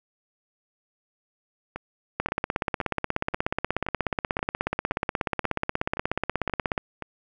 two click trains, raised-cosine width 0.5 ms, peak -18 / -9 dBFS, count 11 / 77, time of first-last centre 1.76-7.023 / 2.2-6.778 s, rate 1.9 / 16.6 Hz, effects none

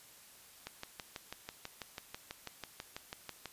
click train, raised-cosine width 0.2 ms, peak -24 dBFS, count 18, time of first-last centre 0.67-3.457 s, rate 6.1 Hz, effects white hiss -58 dBFS RMS until 3.52 s + resampled to 32000 Hz

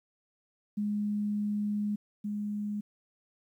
sine tone pair in turn, 207.7 / 207.7 Hz, G#3 / G#3, 0 / 0 cents, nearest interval unison, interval 0 cents, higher neither, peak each -28 / -31 dBFS, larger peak first, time 0.77-1.96 / 2.24-2.81 s, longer first, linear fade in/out 10 ms, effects 11-bit

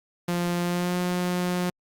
sawtooth tone with pitch glide, 174.61 to 178.9 Hz, F3 to F3, 0 to +42 cents, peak -20 dBFS, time 0.28-1.7 s, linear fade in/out 5 ms, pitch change +42 cents, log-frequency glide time 0.63-0.96 s, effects Opus 48 kbps

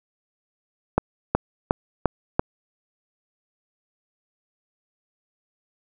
accelerating click train, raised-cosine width 1 ms, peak -3 dBFS, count 5, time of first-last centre 0.98-2.395 s, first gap 370 ms, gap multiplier 0.97, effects none

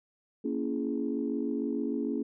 sine chord, A# half-diminished seventh, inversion none, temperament just, 233.1 / 279.7 / 335.6 / 419.5 Hz, A#3 / C#4 / E4 / G#4, 0 / +16 / +31 / +17 cents, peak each -33 / -32 / -36 / -36 dBFS, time 0.44-2.23 s, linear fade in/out 10 ms, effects tanh soft clip ceiling -18 dBFS

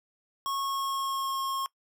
square tone with pitch glide, 1096 to 1079.7 Hz, C#6 to C#6, -20 to -46 cents, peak -30 dBFS, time 0.46-1.66 s, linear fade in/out 0 ms, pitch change -26 cents, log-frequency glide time 0.58-1.4 s, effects noise-tail reverb RT60 0.1 s tail -21 dB re dry

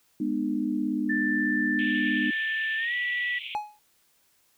sine chord, G# minor, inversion none, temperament equal with one note detuned, 207.7 / 246.9 / 303.7 Hz, G#3 / B3 / D#4, 0 / 0 / -42 cents, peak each -31 / -29 / -28 dBFS, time 0.2-2.31 s, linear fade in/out 5 ms
sine tone with pitch glide, 1771 to 1953.7 Hz, A6 to B6, +11 to -19 cents, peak -26 dBFS, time 1.09-3.39 s, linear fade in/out 10 ms, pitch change +170 cents, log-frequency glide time 2.77-2.94 s
white band-pass noise, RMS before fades -38 dBFS, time 1.79-3.55 s, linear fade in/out 0 ms, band 2200 to 3400 Hz, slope 96 dB/octave
triangle tone with exponential decay, 840 Hz, G#5, 19 cents sharp, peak -21 dBFS, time 3.55-3.79 s, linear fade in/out 0 ms, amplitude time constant 52 ms
effects white hiss -66 dBFS RMS until 4.57 s

